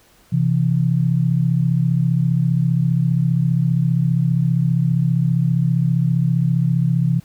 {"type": "tone pair together", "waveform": "sine", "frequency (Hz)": [130.81, 165.86], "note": ["C3", "E3"], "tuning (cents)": [0, 11], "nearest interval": "major third", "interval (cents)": 411, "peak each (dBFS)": -17, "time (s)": [0.32, 7.2], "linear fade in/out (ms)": 10, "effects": ["pink hiss -53 dBFS RMS until 7.24 s"]}